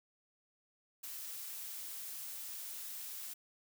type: noise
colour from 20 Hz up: blue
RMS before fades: -45 dBFS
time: 1.03-3.34 s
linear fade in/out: 10 ms
effects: none